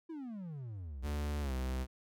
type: exponential sweep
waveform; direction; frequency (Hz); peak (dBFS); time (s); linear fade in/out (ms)
triangle; down; 340 to 55; -39; 0.09-1.09; 10
type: tone with pitch glide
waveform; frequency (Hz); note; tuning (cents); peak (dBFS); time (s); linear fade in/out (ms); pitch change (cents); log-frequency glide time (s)
45% pulse; 73.5 to 64.36; D2 to C2; +2 to -28; -34; 1.02-1.87; 50; -230; 1.41-1.53
effects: none